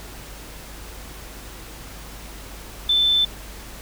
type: tone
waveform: sine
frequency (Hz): 3530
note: A7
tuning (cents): +5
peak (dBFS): -15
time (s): 2.89-3.25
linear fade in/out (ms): 5
effects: added 50 Hz sine -39 dBFS peak until 3.81 s + pink hiss -40 dBFS RMS until 3.81 s